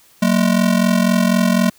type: ring-modulated tone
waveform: square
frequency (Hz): 209.1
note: G#3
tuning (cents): +12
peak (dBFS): -10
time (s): 0.22-1.7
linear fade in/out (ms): 2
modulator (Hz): 22
effects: white hiss -51 dBFS RMS until 1.78 s